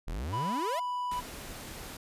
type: exponential sweep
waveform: 45% pulse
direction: up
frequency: 34.58 to 728 Hz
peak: -33 dBFS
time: 0.07-0.8 s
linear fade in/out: 10 ms
type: tone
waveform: triangle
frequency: 987.8 Hz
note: B5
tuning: in tune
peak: -29 dBFS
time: 0.32-1.21 s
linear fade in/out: 20 ms
type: noise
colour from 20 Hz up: pink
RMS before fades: -43 dBFS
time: 1.11-1.97 s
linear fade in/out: 5 ms
effects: resampled to 32000 Hz